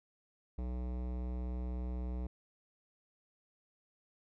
sine tone with hard clipping, 61.74 Hz, B1, in tune, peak -38 dBFS, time 0.58-2.27 s, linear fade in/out 5 ms, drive 18 dB, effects none

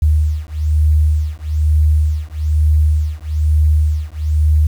sine beating tone pair, 75.9 / 77 Hz, D#2 / D#2, -42 / -17 cents, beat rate 1.1 Hz, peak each -14 dBFS, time 0.02-4.67 s, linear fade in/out 5 ms, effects 7-bit

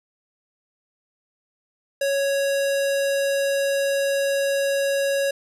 square tone with low-pass filter, 554.4 Hz, C#5, in tune, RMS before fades -22 dBFS, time 2.01-5.31 s, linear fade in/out 5 ms, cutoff 12000 Hz, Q 0.96, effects none

